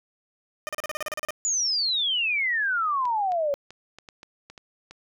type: tone bursts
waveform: 15% pulse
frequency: 610 Hz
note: D#5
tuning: 34 cents flat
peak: -22 dBFS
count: 12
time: 0.67-1.306 s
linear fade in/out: 0 ms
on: 20 ms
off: 36 ms
type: exponential sweep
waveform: sine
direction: down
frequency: 7050 to 550 Hz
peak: -22 dBFS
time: 1.45-3.54 s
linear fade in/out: 0 ms
type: clicks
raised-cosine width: 0.2 ms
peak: -26 dBFS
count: 10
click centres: 3.054 / 3.32 / 3.541 / 3.706 / 3.986 / 4.088 / 4.231 / 4.5 / 4.578 / 4.91 s
effects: none